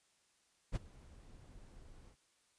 brown noise with ADSR envelope, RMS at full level -34 dBFS, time 0.72-2.16 s, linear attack 37 ms, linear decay 22 ms, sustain -23 dB, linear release 60 ms, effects white hiss -74 dBFS RMS until 2.58 s + resampled to 22050 Hz

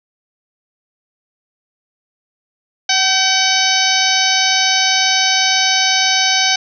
harmonic tone with a mistuned harmonic, 758 Hz, F#5, 42 cents sharp, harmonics 1 / 2 / 3 / 4 / 5 / 6 / 7 / 8, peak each -20 / -20 / -20 / -20 / -20 / -20 / -20 / -20 dBFS, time 2.89-6.56 s, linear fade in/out 5 ms, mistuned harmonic 2, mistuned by +40 cents, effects none

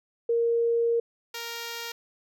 sine / 5% pulse tone pair in turn, 466.2 / 466.2 Hz, A#4 / A#4, 0 / 0 cents, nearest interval unison, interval 0 cents, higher neither, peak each -21 / -22 dBFS, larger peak first, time 0.29-1 / 1.34-1.92 s, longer first, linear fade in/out 5 ms, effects none

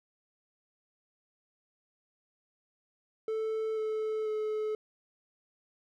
triangle tone with pitch steps, 440 / 434.9 / 430 Hz, A4 / A4 / A4, 0 / -20 / -40 cents, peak -28 dBFS, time 3.28-4.75 s, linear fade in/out 2 ms, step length 490 ms, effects none

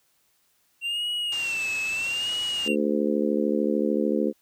triangle tone with vibrato, 2746 Hz, F7, 30 cents flat, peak -24 dBFS, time 0.81-2.76 s, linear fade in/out 50 ms, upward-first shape sine, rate 0.78 Hz, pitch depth 100 cents each way
white low-pass noise, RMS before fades -40 dBFS, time 1.32-2.68 s, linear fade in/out 2 ms, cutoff 8400 Hz, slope 96 dB/octave
harmonic tone, 73.42 Hz, D2, in tune, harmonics 3 / 4 / 5 / 6 / 7, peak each -26 / -27 / -28 / -29 / -29 dBFS, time 2.65-4.33 s, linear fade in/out 50 ms
effects white hiss -67 dBFS RMS until 4.41 s

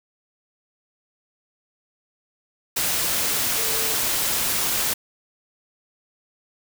sine tone in noise, 450 Hz, A4, 39 cents sharp, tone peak -34 dBFS, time 3.57-3.96 s, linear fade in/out 10 ms, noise white, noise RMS -23 dBFS, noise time 2.76-4.94 s, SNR -14 dB, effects none

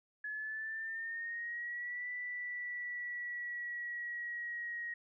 sine linear two-way sweep, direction up then down, 1700 to 1975.5 to 1886 Hz, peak -38 dBFS, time 0.24-4.94 s, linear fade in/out 5 ms, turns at 2.1 s, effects none

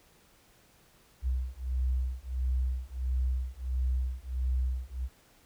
sine beating tone pair, 62.8 / 64.3 Hz, B1 / C2, +30 / -30 cents, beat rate 1.5 Hz, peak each -31 dBFS, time 1.22-5.09 s, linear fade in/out 50 ms, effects pink hiss -62 dBFS RMS until 5.45 s

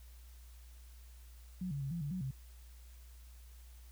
sine tone with pitch steps, 183.3 / 141 / 136.6 / 170 / 143.8 / 184.5 / 132.9 Hz, F#3 / C#3 / C#3 / F3 / D3 / F#3 / C3, -16 / +30 / -25 / -46 / -36 / -5 / +27 cents, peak -36 dBFS, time 1.61-2.31 s, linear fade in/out 5 ms, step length 100 ms, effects added 60 Hz sine -52 dBFS peak until 3.91 s + white hiss -65 dBFS RMS until 3.91 s

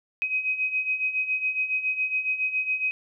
sine beating tone pair, 2520 / 2527.2 Hz, D#7 / D#7, +21 / +26 cents, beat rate 7.2 Hz, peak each -30 / -25 dBFS, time 0.22-2.91 s, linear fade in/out 0 ms, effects none

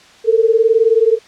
sine beating tone pair, 441.1 / 460.1 Hz, A4 / A#4, +4 / -23 cents, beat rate 19 Hz, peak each -12 dBFS, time 0.24-1.19 s, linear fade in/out 50 ms, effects white hiss -44 dBFS RMS until 1.27 s + low-pass 5000 Hz 12 dB/octave

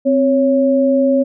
sine tone pair together, 261.6 / 554.4 Hz, C4 / C#5, 0 / 0 cents, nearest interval octave + minor second, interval 1300 cents, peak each -13 dBFS, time 0.05-1.24 s, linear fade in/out 20 ms, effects none

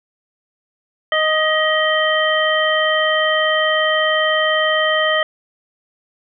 harmonic tone with a mistuned harmonic, 622.3 Hz, D#5, in tune, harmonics 1 / 2 / 3 / 5, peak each -18 / -21 / -18 / -21 dBFS, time 1.12-5.23 s, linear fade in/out 2 ms, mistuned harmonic 3, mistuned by +28 cents, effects none

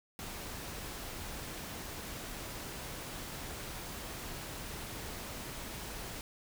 pink noise, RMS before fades -43 dBFS, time 0.19-6.21 s, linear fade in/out 0 ms, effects none

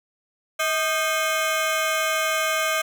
20% pulse ring-modulated tone, 932.3 Hz, A#5, in tune, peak -13 dBFS, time 0.59-2.82 s, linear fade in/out 10 ms, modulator 294 Hz, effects none

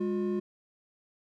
triangle tone pair together, 204.7 / 358.1 Hz, G#3 / F4, -25 / +43 cents, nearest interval minor seventh, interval 968 cents, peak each -29 / -28 dBFS, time 0-0.4 s, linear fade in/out 10 ms, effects none

